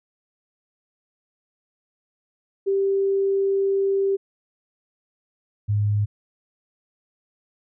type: tone pair in turn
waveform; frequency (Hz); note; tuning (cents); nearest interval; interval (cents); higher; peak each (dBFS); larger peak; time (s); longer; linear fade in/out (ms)
sine; 392 / 103.83; G4 / G#2; 0 / 0; octave + major seventh; 2300; first; -18; neither; 2.66-4.17 / 5.68-6.06; first; 20
effects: none